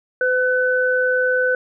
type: tone pair together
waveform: sine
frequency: 507 / 1504.9 Hz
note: B4 / F#6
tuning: +45 / +29 cents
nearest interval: octave + perfect fifth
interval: 1884 cents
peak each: -18 dBFS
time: 0.21-1.55 s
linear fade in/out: 2 ms
effects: none

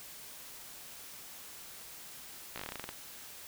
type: slowing click train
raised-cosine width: 0.3 ms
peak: -23 dBFS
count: 12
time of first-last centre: 2.56-2.89 s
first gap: 16 ms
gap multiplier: 1.12
effects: white hiss -49 dBFS RMS until 3.47 s

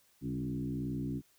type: tone with frequency modulation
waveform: sine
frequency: 210.9 Hz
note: G#3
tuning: 27 cents sharp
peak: -33 dBFS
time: 0.21-1.22 s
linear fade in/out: 50 ms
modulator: 62.3 Hz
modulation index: 1.7
effects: white hiss -68 dBFS RMS until 1.38 s

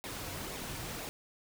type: noise with flanger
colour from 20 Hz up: pink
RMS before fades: -41 dBFS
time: 0.04-1.09 s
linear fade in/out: 0 ms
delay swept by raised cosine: 0.63 to 5.03 ms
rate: 2 Hz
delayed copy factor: -0.5
effects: none

